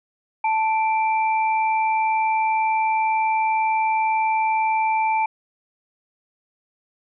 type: tone pair together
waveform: sine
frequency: 880 / 2349 Hz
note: A5 / D7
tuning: 0 / 0 cents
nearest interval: octave + perfect fourth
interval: 1700 cents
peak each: -18 / -27 dBFS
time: 0.44-5.26 s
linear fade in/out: 5 ms
effects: none